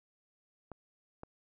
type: clicks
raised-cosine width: 1 ms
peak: -30 dBFS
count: 2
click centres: 0.717 / 1.234 s
effects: none